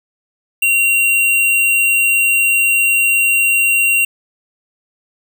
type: tone with sample-and-hold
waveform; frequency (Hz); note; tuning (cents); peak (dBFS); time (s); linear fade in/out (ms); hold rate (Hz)
sine; 2754; F7; -25; -10; 0.62-4.05; 5; 11025
effects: none